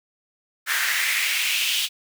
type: noise with high-pass filter sweep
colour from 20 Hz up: pink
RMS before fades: -23 dBFS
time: 0.66-1.89 s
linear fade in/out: 50 ms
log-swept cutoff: 1600 to 3200 Hz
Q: 3.6
effects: none